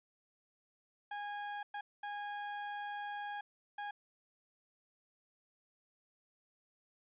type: tone bursts at uneven times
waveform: 30% pulse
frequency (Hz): 822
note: G#5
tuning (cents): -18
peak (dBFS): -37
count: 4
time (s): 1.11-1.63 / 1.74-1.81 / 2.03-3.41 / 3.78-3.91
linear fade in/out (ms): 5
effects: resampled to 8000 Hz